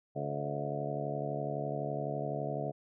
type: harmonic tone with a mistuned harmonic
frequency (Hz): 71.9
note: D2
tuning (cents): -36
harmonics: 2 / 3 / 4 / 5 / 6 / 7 / 8 / 9 / 10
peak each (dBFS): -38 / -45 / -44 / -47 / -41 / -47 / -43 / -39 / -42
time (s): 0.15-2.72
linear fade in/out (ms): 20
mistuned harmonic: 7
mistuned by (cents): +48
effects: none